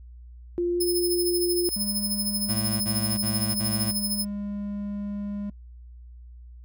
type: tone with pitch glide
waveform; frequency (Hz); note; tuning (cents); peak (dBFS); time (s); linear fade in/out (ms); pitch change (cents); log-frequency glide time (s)
sine; 349.2 to 352.4; F4 to F4; 0 to +16; -22; 0.58-1.69; 0; +16; 0.72-0.8
type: tone with tremolo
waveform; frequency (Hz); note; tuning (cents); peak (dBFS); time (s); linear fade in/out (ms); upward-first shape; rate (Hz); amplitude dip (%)
5% pulse; 5180; E8; -31; -18; 0.8-4.25; 10; sine; 13; 65
type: tone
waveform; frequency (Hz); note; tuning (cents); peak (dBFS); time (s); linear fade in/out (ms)
triangle; 203.7; G#3; -33; -27; 1.76-5.5; 5
type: tone bursts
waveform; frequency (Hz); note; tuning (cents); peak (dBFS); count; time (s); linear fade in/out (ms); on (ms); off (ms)
25% pulse; 110; A2; 0; -25; 4; 2.48-3.92; 20; 330; 40
effects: noise-tail reverb RT60 0.1 s tail -24 dB re dry + added 60 Hz sine -42 dBFS peak until 6.64 s